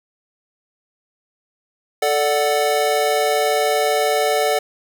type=chord; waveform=square; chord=D major; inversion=second; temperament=equal; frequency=440 / 587.3 / 740 Hz; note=A4 / D5 / F#5; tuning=0 / 0 / 0 cents; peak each=-21 dBFS; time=2.02-4.59 s; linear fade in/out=5 ms; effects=none